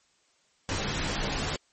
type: noise with comb filter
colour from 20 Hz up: pink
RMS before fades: -30 dBFS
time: 0.69-1.56 s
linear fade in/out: 0 ms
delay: 17 ms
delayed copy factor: -0.85
effects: white hiss -67 dBFS RMS until 1.72 s + MP3 32 kbps